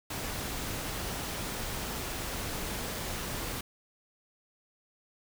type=noise; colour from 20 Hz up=pink; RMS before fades=-36 dBFS; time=0.1-3.61 s; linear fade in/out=5 ms; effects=none